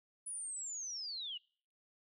sine linear sweep, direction down, 9970 to 2800 Hz, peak -40 dBFS, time 0.26-1.38 s, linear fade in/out 10 ms, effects noise-tail reverb RT60 0.5 s tail -26 dB re dry

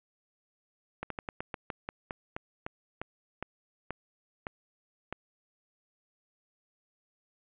slowing click train, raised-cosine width 0.5 ms, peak -20 dBFS, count 16, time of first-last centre 1.03-5.126 s, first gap 73 ms, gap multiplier 1.17, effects resampled to 8000 Hz + 8-bit

